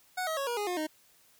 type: tone with pitch steps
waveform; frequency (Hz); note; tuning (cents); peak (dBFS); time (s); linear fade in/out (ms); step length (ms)
25% pulse; 737 / 637.9 / 552.1 / 477.9 / 413.6 / 358 / 309.9; F#5 / D#5 / C#5 / A#4 / G#4 / F4 / D#4; -7 / +43 / -7 / +43 / -7 / +43 / -7; -27; 0.17-0.87; 10; 100
effects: white hiss -63 dBFS RMS until 1.39 s